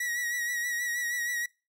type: tone with vibrato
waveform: 45% pulse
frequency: 1919 Hz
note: A#6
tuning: 50 cents sharp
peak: -29 dBFS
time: 0-1.46 s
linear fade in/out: 5 ms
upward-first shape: sine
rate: 6.3 Hz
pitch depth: 36 cents each way
effects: noise-tail reverb RT60 0.3 s tail -24 dB re dry